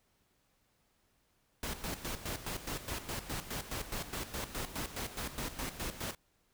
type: noise with tremolo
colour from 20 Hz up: pink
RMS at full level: -38 dBFS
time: 1.63-6.15 s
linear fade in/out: 2 ms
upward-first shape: square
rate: 4.8 Hz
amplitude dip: 70%
effects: pink hiss -74 dBFS RMS until 6.53 s